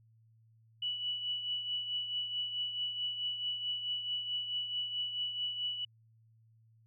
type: tone with tremolo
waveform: sine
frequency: 2952 Hz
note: F#7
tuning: 5 cents flat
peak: -31 dBFS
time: 0.82-5.85 s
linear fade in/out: 5 ms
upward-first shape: triangle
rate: 4.6 Hz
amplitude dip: 60%
effects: added 112 Hz sine -62 dBFS peak until 6.86 s